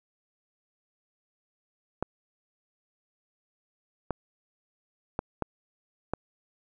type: clicks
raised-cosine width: 1 ms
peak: -14 dBFS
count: 5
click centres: 2.026 / 4.107 / 5.191 / 5.423 / 6.136 s
effects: none